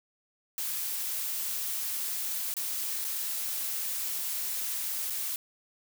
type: noise with dropouts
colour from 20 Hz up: blue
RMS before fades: -33 dBFS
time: 0.58-5.36 s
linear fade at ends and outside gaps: 1 ms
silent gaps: 2.54-2.567 / 3.044-3.048 / 5.1-5.104 s
effects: none